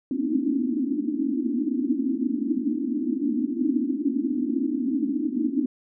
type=band-pass noise; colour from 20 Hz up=white; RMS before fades=-25 dBFS; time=0.11-5.66 s; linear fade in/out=2 ms; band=230 to 320 Hz; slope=96 dB/octave; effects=none